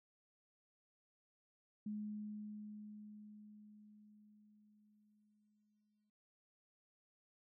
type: tone with exponential decay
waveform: sine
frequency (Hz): 210.5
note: G#3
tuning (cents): +24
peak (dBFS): -40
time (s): 1.86-6.1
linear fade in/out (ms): 5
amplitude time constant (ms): 920
effects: none